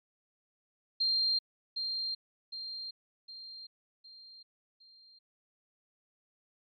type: tone with echo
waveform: sine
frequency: 4186 Hz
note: C8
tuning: in tune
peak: -26 dBFS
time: 1-1.39 s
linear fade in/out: 10 ms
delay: 760 ms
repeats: 5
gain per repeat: -6 dB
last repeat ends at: 5.19 s
effects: MP3 64 kbps